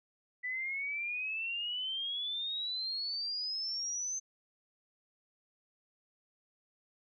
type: exponential sweep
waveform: sine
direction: up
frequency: 1975.5 to 6272 Hz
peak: -34 dBFS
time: 0.43-4.2 s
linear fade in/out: 20 ms
effects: none